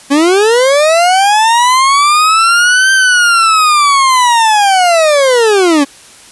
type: linear two-way sweep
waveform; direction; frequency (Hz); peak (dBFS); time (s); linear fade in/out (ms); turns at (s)
40% pulse; up then down; 270.9 to 1568 to 270.9; -5; 0.1-5.85; 20; 2.92
effects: white hiss -37 dBFS RMS until 6.31 s + resampled to 24000 Hz